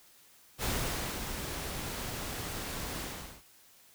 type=noise with ADSR envelope; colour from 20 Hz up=pink; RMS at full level=-32 dBFS; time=0.58-3.43 s; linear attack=57 ms; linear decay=570 ms; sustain=-6 dB; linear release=410 ms; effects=white hiss -60 dBFS RMS until 3.94 s